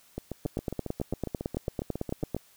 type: two click trains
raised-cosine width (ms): 2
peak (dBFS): -20 / -16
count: 17 / 18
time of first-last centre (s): 0.18-2.366 / 0.46-2.347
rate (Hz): 7.32 / 9.01
effects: white hiss -60 dBFS RMS until 2.56 s